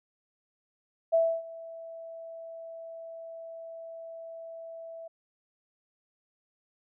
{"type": "tone with ADSR envelope", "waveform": "sine", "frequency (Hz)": 659.3, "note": "E5", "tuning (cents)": 0, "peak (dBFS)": -19, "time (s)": [1.12, 5.08], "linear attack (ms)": 22, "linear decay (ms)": 280, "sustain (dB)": -21, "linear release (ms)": 8, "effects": []}